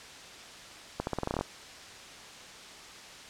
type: accelerating click train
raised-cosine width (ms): 1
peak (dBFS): -16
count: 11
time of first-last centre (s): 1-1.41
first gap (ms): 71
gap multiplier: 0.87
effects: white hiss -47 dBFS RMS until 3.29 s + low-pass 6000 Hz 12 dB/octave